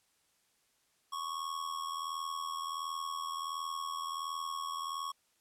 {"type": "tone with amplitude modulation", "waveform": "square", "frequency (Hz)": 1104, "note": "C#6", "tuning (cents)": -7, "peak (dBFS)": -34, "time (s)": [1.12, 5.12], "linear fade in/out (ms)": 10, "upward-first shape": "sine", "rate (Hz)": 81.4, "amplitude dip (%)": 65, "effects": ["white hiss -73 dBFS RMS until 5.4 s", "low-pass 11000 Hz 12 dB/octave"]}